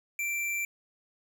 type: tone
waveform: square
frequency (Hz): 2349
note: D7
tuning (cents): 0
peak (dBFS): -30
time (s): 0.19-0.65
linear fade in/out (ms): 2
effects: none